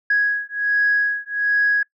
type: beating tone pair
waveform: sine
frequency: 1661.2 / 1662.5 Hz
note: G#6 / G#6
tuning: 0 / +1 cents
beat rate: 1.3 Hz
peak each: -19 dBFS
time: 0.1-1.83 s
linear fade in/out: 5 ms
effects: noise-tail reverb RT60 0.1 s tail -23 dB re dry + tanh soft clip ceiling -9 dBFS